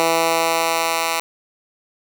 10% pulse tone with high-pass filter sweep, 164.81 Hz, E3, in tune, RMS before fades -19 dBFS, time 0-1.2 s, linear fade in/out 0 ms, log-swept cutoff 440 to 1100 Hz, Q 0.76, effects none

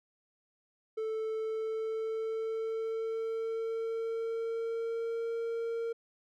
triangle tone with pitch glide, 440 to 460.5 Hz, A4 to A#4, 0 to -21 cents, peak -30 dBFS, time 0.97-5.93 s, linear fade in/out 10 ms, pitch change +79 cents, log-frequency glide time 1.36-5.34 s, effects none

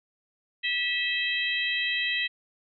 harmonic tone with a mistuned harmonic, 650 Hz, E5, 24 cents flat, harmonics 3 / 4 / 5 / 6, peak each -29 / -30 / -31 / -34 dBFS, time 0.63-2.28 s, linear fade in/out 20 ms, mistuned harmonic 5, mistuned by -35 cents, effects none

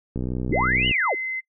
click train, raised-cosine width 3 ms, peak -15 dBFS, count 48, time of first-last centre 0.16-0.911 s, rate 62.6 Hz
sine linear two-way sweep, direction up then down, 47.89 to 3020 to 280.4 Hz, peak -20 dBFS, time 0.49-1.15 s, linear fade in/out 20 ms, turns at 0.88 s
sine tone, 2057 Hz, C7, 30 cents flat, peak -25 dBFS, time 0.52-1.41 s, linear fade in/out 20 ms
effects noise-tail reverb RT60 0.1 s tail -23 dB re dry

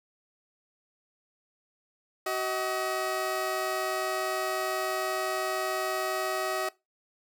20% pulse tone pair together, 376.4 / 633 Hz, F#4 / D#5, +30 / +30 cents, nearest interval major sixth, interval 900 cents, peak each -27 / -26 dBFS, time 2.26-6.69 s, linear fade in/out 5 ms, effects noise-tail reverb RT60 0.2 s tail -19 dB re dry

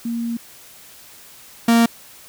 sine / 45% pulse tone pair in turn, 233.1 / 231.9 Hz, A#3 / A#3, 0 / -9 cents, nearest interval unison, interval 9 cents, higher first, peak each -21 / -11 dBFS, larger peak second, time 0.05-0.37 / 1.68-1.86 s, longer first, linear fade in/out 5 ms, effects white hiss -44 dBFS RMS until 2.28 s

